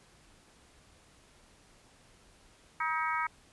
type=harmonic tone; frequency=317.7 Hz; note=D#4; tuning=36 cents sharp; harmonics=3 / 4 / 5 / 6 / 7; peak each=-34 / -33 / -38 / -40 / -37 dBFS; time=2.8-3.27 s; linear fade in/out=5 ms; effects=pink hiss -61 dBFS RMS until 3.52 s + resampled to 24000 Hz